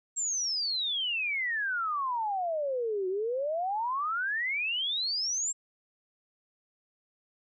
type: exponential two-way sweep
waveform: sine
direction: down then up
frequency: 7620 to 363.9 to 7620 Hz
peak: -28 dBFS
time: 0.16-5.53 s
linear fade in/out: 20 ms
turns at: 3.08 s
effects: none